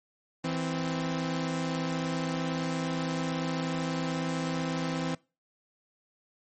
sawtooth tone pair together, 163.85 / 260.1 Hz, E3 / C4, -10 / -10 cents, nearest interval minor sixth, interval 800 cents, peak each -28 dBFS, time 0.44-5.15 s, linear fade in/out 5 ms, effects noise-tail reverb RT60 0.3 s tail -23 dB re dry + MP3 32 kbps

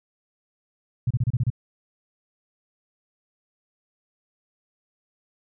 sine tone bursts, 122 Hz, B2, 21 cents flat, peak -18 dBFS, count 7, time 1.07-1.502 s, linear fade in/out 5 ms, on 36 ms, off 30 ms, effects none

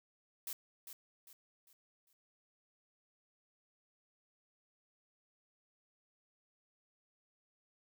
blue noise with echo, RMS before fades -42 dBFS, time 0.47-0.53 s, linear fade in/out 2 ms, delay 400 ms, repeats 4, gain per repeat -8 dB, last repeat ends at 2.13 s, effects none

